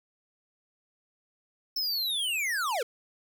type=linear sweep; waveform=square; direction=down; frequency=5340 to 423.7 Hz; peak=-28 dBFS; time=1.76-2.83 s; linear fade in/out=5 ms; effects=none